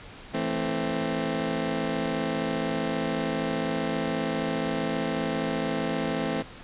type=chord; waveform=20% pulse; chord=A minor; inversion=second; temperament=just; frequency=165 / 220 / 264 Hz; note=E3 / A3 / C4; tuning=+2 / 0 / +16 cents; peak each=-27 / -26 / -25 dBFS; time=0.33-6.43 s; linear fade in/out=20 ms; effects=pink hiss -45 dBFS RMS until 6.63 s + resampled to 8000 Hz

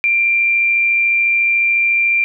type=tone with amplitude modulation; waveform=sine; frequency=2372 Hz; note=D7; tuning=17 cents sharp; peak=-10 dBFS; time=0.04-2.24 s; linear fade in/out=0 ms; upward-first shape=sine; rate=114 Hz; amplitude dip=30%; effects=none

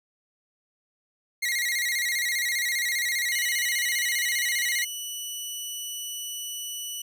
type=tone with vibrato; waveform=sawtooth; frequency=2022 Hz; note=B6; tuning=40 cents sharp; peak=-21 dBFS; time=1.42-4.85 s; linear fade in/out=10 ms; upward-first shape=square; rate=15 Hz; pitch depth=81 cents each way
type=tone; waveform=15% pulse; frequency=2960 Hz; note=F#7; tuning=in tune; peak=-25 dBFS; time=3.32-7.02 s; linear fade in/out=5 ms
effects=none

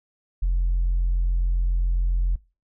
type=tone; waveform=sine; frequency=43.65 Hz; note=F1; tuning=in tune; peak=-17 dBFS; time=0.42-2.36 s; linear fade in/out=10 ms; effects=noise-tail reverb RT60 0.3 s tail -23 dB re dry + tanh soft clip ceiling -16 dBFS

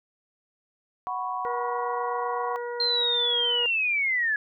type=chord; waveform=sine; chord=F# suspended fourth; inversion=none; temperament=equal; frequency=740 / 987.8 / 1108.7 Hz; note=F#5 / B5 / C#6; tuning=0 / 0 / 0 cents; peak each=-32 / -32 / -32 dBFS; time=1.07-2.56 s; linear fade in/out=0 ms
type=harmonic tone; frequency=480 Hz; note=B4; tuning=49 cents flat; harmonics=1 / 2 / 3 / 4; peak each=-31 / -37 / -41 / -43 dBFS; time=1.45-3.66 s; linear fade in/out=0 ms
type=linear sweep; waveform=sine; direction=down; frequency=4186 to 1671 Hz; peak=-22 dBFS; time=2.8-4.36 s; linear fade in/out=2 ms
effects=none

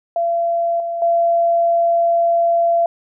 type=tone with level steps; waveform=sine; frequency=680 Hz; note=F5; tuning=46 cents flat; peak=-15 / -20 / -12 dBFS; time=0.16-2.86 s; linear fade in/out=2 ms; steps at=0.8 / 1.02 s; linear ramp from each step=2 ms; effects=none

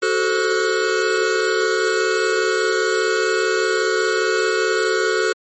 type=tone cluster; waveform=square; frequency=373.7 / 438.7 / 523 / 1454 Hz; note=F#4 / A4 / C5 / F#6; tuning=+17 / -5 / -1 / -31 cents; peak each=-22 / -21 / -28 / -23 dBFS; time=0.02-5.33 s; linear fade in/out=10 ms; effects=MP3 32 kbps

